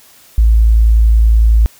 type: tone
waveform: sine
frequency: 55.4 Hz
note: A1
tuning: 13 cents sharp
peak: -5 dBFS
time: 0.38-1.66 s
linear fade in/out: 0 ms
effects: white hiss -44 dBFS RMS until 1.79 s